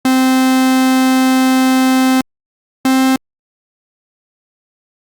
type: tone pair in turn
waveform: 45% pulse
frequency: 260 / 262.6 Hz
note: C4 / C4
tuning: -11 / +6 cents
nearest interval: unison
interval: 17 cents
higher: second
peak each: -9 dBFS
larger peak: neither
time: 0.05-2.21 / 2.85-3.16 s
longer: first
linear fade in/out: 2 ms
effects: Opus 48 kbps